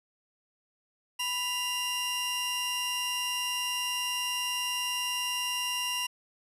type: tone pair together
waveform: sawtooth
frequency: 990 / 2800 Hz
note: B5 / F7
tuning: +4 / +4 cents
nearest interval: octave + tritone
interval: 1800 cents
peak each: -32 / -27 dBFS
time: 1.19-6.07 s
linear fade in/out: 10 ms
effects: resampled to 32000 Hz